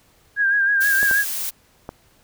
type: tone with vibrato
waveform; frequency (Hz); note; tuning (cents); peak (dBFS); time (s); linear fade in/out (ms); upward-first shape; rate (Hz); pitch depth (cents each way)
sine; 1619; G#6; -45; -15; 0.36-1.25; 50; sine; 6.3; 49
type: noise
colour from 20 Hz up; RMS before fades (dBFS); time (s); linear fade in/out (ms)
blue; -26; 0.8-1.51; 20
type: clicks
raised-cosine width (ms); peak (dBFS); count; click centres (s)
1; -16; 3; 1.03 / 1.112 / 1.891
effects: pink hiss -57 dBFS RMS until 2.23 s